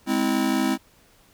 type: chord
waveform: square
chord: Ab augmented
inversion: none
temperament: just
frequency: 207.7 / 259.6 / 324.5 Hz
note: Ab3 / C4 / E4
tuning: 0 / -13 / -27 cents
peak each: -27 / -24 / -26 dBFS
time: 0.06-0.78 s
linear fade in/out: 50 ms
effects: pink hiss -57 dBFS RMS until 1.33 s